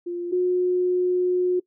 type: tone pair in turn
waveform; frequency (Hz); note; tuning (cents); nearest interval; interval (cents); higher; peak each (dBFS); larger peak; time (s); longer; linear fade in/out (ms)
sine; 349.2 / 361.7; F4 / F#4; 0 / -39; minor second; 61; second; -26 / -18; second; 0.06-0.32 / 0.32-1.6; second; 10
effects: noise-tail reverb RT60 0.1 s tail -21 dB re dry